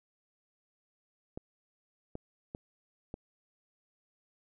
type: clicks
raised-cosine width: 2 ms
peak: -26 dBFS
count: 4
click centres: 1.375 / 2.154 / 2.549 / 3.141 s
effects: none